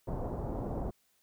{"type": "low-pass noise", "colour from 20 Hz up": "pink", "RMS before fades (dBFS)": -36, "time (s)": [0.07, 0.91], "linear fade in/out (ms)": 10, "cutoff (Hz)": 840, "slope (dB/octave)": 24, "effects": ["white hiss -72 dBFS RMS until 1.22 s"]}